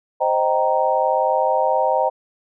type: chord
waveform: sine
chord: C minor seventh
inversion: none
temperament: equal with one note detuned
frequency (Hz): 523.3 / 622.3 / 779 / 932.3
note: C5 / Eb5 / G5 / Bb5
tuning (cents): 0 / 0 / -11 / 0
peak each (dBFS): -21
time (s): 0.2-2.1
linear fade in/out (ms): 20
effects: none